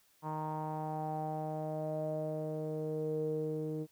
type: tone with low-pass filter sweep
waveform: sawtooth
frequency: 155.2 Hz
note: D#3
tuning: 4 cents flat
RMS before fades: -37 dBFS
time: 0.22-3.87 s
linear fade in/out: 50 ms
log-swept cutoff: 980 to 400 Hz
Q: 7.1
effects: white hiss -69 dBFS RMS until 3.91 s